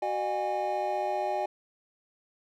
triangle tone cluster, 372 / 607 / 723 / 818 Hz, F#4 / D#5 / F#5 / G#5, +9 / -43 / -40 / -26 cents, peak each -34 / -30 / -34 / -29 dBFS, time 0.02-1.46 s, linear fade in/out 5 ms, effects none

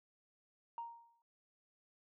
sine tone with exponential decay, 932.3 Hz, A#5, in tune, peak -38 dBFS, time 0.78-1.22 s, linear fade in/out 1 ms, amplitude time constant 95 ms, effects tanh soft clip ceiling -35 dBFS

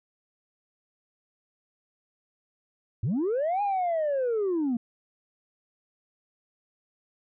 sine linear two-way sweep, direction up then down, 90 to 830.6 to 225.4 Hz, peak -22 dBFS, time 3.03-4.77 s, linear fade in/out 5 ms, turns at 3.62 s, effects tanh soft clip ceiling -22 dBFS

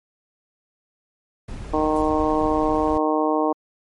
brown noise, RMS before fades -32 dBFS, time 1.48-2.98 s, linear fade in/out 5 ms
harmonic tone, 154.4 Hz, D#3, 13 cents flat, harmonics 2 / 3 / 4 / 5 / 6 / 7, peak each -22 / -24 / -25 / -26 / -27 / -27 dBFS, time 1.73-3.53 s, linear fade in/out 10 ms
violet noise with exponential decay, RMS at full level -38 dBFS, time 1.96-2.35 s, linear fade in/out 2 ms, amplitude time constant 83 ms
effects MP3 48 kbps

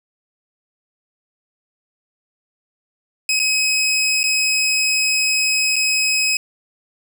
20% pulse tone with dropouts, 2542 Hz, D#7, 36 cents sharp, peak -11 dBFS, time 3.29-6.37 s, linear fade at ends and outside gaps 2 ms, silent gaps 3.393-3.398 / 4.232-4.239 / 5.759-5.763 s, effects none

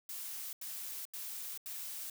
blue noise bursts, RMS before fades -43 dBFS, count 4, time 0.09-2.099 s, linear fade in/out 2 ms, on 440 ms, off 83 ms, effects none

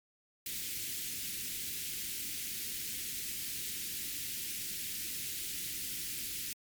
white band-stop noise, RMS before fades -39 dBFS, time 0.46-6.53 s, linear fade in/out 2 ms, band 350 to 2000 Hz, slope 24 dB/octave, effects MP3 96 kbps

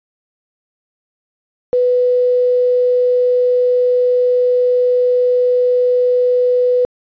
sine tone with quantisation, 495.9 Hz, B4, 7 cents sharp, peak -10 dBFS, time 1.73-6.85 s, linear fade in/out 0 ms, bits 6, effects resampled to 11025 Hz

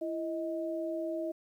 sine tone pair together, 334 / 630 Hz, E4 / D#5, +23 / +21 cents, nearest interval major seventh, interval 1098 cents, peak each -35 / -35 dBFS, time 0.01-1.32 s, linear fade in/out 10 ms, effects 11-bit

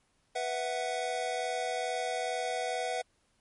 square chord, B suspended fourth, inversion none, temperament just, 493.9 / 658.5 / 740.8 Hz, B4 / E5 / F#5, 0 / -2 / +2 cents, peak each -37 / -37 / -35 dBFS, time 0.35-3.02 s, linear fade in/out 10 ms, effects pink hiss -72 dBFS RMS until 3.4 s + MP3 48 kbps

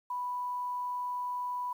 sine tone with quantisation, 987.8 Hz, B5, in tune, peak -32 dBFS, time 0.1-1.73 s, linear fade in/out 5 ms, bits 10, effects none

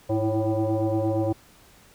sine tone with frequency modulation, 113.8 Hz, A#2, 41 cents flat, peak -21 dBFS, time 0.09-1.33 s, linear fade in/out 10 ms, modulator 219 Hz, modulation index 2.5, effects pink hiss -54 dBFS RMS until 1.94 s

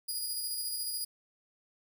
15% pulse tone with tremolo, 4890 Hz, D#8, 31 cents flat, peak -26 dBFS, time 0.08-1.05 s, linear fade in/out 10 ms, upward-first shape square, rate 14 Hz, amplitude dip 25%, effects none

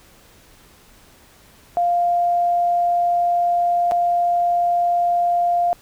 sine tone with dropouts, 698.5 Hz, F5, in tune, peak -15 dBFS, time 1.77-5.73 s, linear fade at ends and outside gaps 0 ms, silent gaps 3.912-3.919 s, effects pink hiss -50 dBFS RMS until 5.81 s

